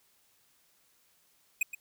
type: tone with echo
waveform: square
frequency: 2508 Hz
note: D#7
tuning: 13 cents sharp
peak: -25 dBFS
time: 1.61-1.63 s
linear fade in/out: 5 ms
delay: 120 ms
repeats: 1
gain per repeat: -12 dB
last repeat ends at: 1.75 s
effects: white hiss -68 dBFS RMS until 1.8 s